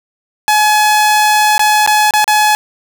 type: tone with dropouts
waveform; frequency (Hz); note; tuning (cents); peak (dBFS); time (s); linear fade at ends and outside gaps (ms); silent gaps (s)
sawtooth; 848; G#5; +36; -4; 0.48-2.55; 0; 1.58-1.594 / 1.863-1.875 / 2.108-2.137 / 2.243-2.278
effects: none